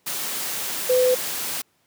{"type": "tone in noise", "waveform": "sine", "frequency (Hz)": 505, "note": "B4", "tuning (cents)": 39, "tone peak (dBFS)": -15, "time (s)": [0.89, 1.15], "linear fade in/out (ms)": 10, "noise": "white", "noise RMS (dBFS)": -28, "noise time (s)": [0.06, 1.62], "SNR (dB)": 10, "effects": ["pink hiss -65 dBFS RMS until 1.86 s", "high-pass 150 Hz 12 dB/octave"]}